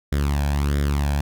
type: tone with flanger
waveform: sawtooth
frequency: 71.5 Hz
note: D2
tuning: 46 cents flat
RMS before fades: -21 dBFS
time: 0.12-1.21 s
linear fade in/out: 5 ms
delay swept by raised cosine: 0.56 to 1.24 ms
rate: 1.5 Hz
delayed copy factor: +0.7
effects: none